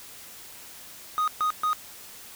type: tone bursts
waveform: triangle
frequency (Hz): 1244.5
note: D#6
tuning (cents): 0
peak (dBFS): -20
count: 3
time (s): 1.18-1.731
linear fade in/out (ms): 0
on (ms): 97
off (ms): 130
effects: white hiss -45 dBFS RMS until 2.35 s